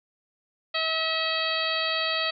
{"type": "harmonic tone", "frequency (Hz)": 644, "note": "E5", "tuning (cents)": -41, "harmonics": [1, 2, 3, 4, 5, 6, 7], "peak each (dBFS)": [-32, -32, -32, -32, -32, -32, -32], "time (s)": [0.74, 2.31], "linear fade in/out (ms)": 10, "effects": []}